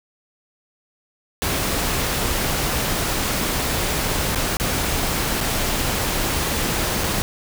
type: noise with dropouts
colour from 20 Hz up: pink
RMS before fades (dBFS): -22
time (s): 1.42-7.22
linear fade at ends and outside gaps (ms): 0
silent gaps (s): 4.348-4.357 / 4.569-4.599 / 5.405-5.41 / 7.037-7.041
effects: none